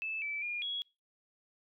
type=tone with pitch steps; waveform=sine; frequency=2624 / 2314 / 2420 / 3334 Hz; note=E7 / D7 / D#7 / G#7; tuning=-9 / -26 / -49 / +6 cents; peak=-34 dBFS; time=0.02-0.82 s; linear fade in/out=0 ms; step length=200 ms; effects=noise-tail reverb RT60 0.3 s tail -26 dB re dry